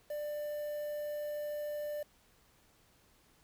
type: tone with quantisation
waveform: triangle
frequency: 593 Hz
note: D5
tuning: 17 cents sharp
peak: -34 dBFS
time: 0.1-2.03 s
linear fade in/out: 5 ms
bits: 9
effects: pink hiss -67 dBFS RMS until 3.43 s